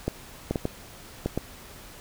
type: clicks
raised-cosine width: 2 ms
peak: -12 dBFS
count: 6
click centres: 0.08 / 0.51 / 0.558 / 0.654 / 1.26 / 1.376 s
effects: pink hiss -46 dBFS RMS until 2 s